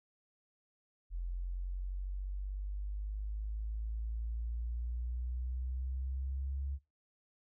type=exponential sweep; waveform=sine; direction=up; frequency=43.3 to 69.3 Hz; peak=-35 dBFS; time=1.1-6.79 s; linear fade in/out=50 ms; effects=noise-tail reverb RT60 0.3 s tail -21 dB re dry